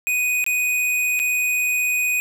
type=tone with dropouts; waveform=square; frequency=2489 Hz; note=D#7; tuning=in tune; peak=-19 dBFS; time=0.07-2.2 s; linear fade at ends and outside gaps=0 ms; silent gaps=0.441-0.464 / 1.192-1.198 s; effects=none